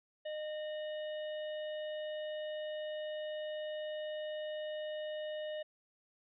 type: harmonic tone with a mistuned harmonic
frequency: 612 Hz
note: D#5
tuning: 29 cents flat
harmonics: 1 / 3 / 5 / 6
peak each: -38 / -51 / -51 / -57 dBFS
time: 0.25-5.63 s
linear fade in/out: 10 ms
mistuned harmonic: 5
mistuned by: -81 cents
effects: none